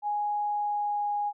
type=tone with pitch glide; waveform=sine; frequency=830 to 824.7 Hz; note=G#5 to G#5; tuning=-1 to -12 cents; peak=-26 dBFS; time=0.02-1.33 s; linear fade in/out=50 ms; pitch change=-11 cents; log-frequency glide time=0.46-1.1 s; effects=none